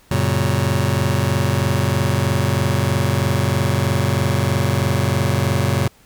sawtooth chord, F# major, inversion none, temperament just, 92.5 / 115.62 / 138.75 Hz, F#2 / A#2 / C#3, 0 / -14 / +2 cents, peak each -16 dBFS, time 0.11-5.88 s, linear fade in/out 5 ms, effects pink hiss -52 dBFS RMS until 6.05 s

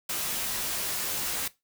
white noise with comb filter, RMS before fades -31 dBFS, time 0.09-1.48 s, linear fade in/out 5 ms, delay 16 ms, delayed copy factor -0.55, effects noise-tail reverb RT60 0.2 s tail -18 dB re dry

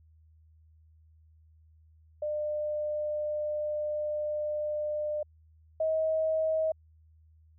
sine tone pair in turn, 601 / 634.4 Hz, D5 / D#5, +40 / +33 cents, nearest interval minor second, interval 93 cents, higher second, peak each -29 / -25 dBFS, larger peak second, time 2.22-5.23 / 5.8-6.72 s, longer first, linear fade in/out 5 ms, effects added 79 Hz sine -57 dBFS peak until 7.58 s

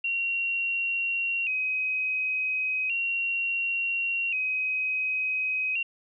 sine tone with vibrato, 2634 Hz, E7, 2 cents flat, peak -25 dBFS, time 0.04-5.83 s, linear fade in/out 5 ms, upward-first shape square, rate 0.35 Hz, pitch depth 73 cents each way, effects none

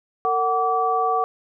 sine tone cluster, 455.6 / 745 / 1155 Hz, A#4 / F#5 / D6, -40 / +12 / -29 cents, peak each -25 / -21 / -22 dBFS, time 0.25-1.24 s, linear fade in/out 0 ms, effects none

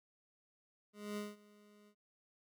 25% pulse tone with ADSR envelope, 207.7 Hz, G#3, in tune, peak -35 dBFS, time 0.93-1.95 s, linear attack 240 ms, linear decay 190 ms, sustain -23 dB, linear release 73 ms, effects none

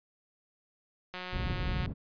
click train, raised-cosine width 0.3 ms, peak -24 dBFS, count 132, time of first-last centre 1.14-1.86 s, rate 182 Hz
white low-pass noise, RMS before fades -33 dBFS, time 1.32-1.94 s, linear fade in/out 20 ms, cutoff 120 Hz, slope 12 dB/octave
effects resampled to 11025 Hz

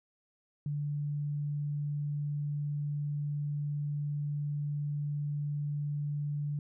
sine tone, 146.2 Hz, D3, 7 cents flat, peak -31 dBFS, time 0.66-6.59 s, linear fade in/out 2 ms, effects none

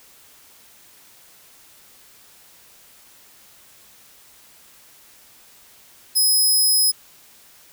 15% pulse tone, 5100 Hz, D#8, 42 cents sharp, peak -9 dBFS, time 6.15-6.92 s, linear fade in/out 20 ms, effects white hiss -50 dBFS RMS until 7.72 s

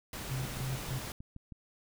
pink noise, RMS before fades -41 dBFS, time 0.13-1.12 s, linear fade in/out 2 ms
sine tone with tremolo, 130.81 Hz, C3, in tune, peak -33 dBFS, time 0.3-0.99 s, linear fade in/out 10 ms, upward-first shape square, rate 3.3 Hz, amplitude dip 80%
click train, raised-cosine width 5 ms, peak -33 dBFS, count 7, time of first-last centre 0.57-1.522 s, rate 6.3 Hz
effects none

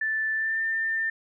sine tone with pitch glide, 1760 to 1795.9 Hz, A6 to A6, 0 to +35 cents, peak -24 dBFS, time 0.01-1.1 s, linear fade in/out 5 ms, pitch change +35 cents, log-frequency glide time 0.34-0.61 s, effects none

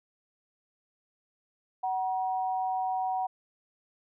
sine tone pair together, 750 / 952.4 Hz, F#5 / A#5, +23 / +37 cents, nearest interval major third, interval 414 cents, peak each -28 / -35 dBFS, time 1.83-3.27 s, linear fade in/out 10 ms, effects none

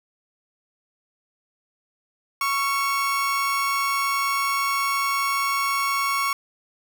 30% pulse tone pair together, 1108.7 / 1359.5 Hz, C#6 / F6, 0 / -47 cents, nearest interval major third, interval 353 cents, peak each -19 / -30 dBFS, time 2.41-6.33 s, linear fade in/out 2 ms, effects none

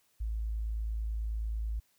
sine tone, 54.6 Hz, A1, 13 cents flat, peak -31 dBFS, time 0.2-1.8 s, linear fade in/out 10 ms, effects white hiss -71 dBFS RMS until 1.98 s

